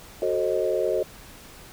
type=chord; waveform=sine; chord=F# diminished seventh; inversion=none; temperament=equal with one note detuned; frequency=370 / 440 / 532.7 / 622.3 Hz; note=F#4 / A4 / C5 / Eb5; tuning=0 / 0 / +31 / 0 cents; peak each=-27 dBFS; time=0.22-1.03 s; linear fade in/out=2 ms; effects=pink hiss -46 dBFS RMS until 1.72 s